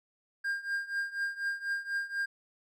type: tone with tremolo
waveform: triangle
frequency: 1605 Hz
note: G6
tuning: 40 cents sharp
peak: -26 dBFS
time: 0.44-2.26 s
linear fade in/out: 10 ms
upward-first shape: triangle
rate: 4.1 Hz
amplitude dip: 90%
effects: none